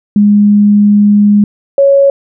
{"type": "tone pair in turn", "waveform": "sine", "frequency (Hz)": [206.1, 554.8], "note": ["G#3", "C#5"], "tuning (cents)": [-13, 1], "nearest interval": "octave + perfect fourth", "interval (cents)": 1714, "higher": "second", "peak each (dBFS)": -3, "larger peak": "neither", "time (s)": [[0.16, 1.44], [1.78, 2.1]], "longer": "first", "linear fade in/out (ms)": 2, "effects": []}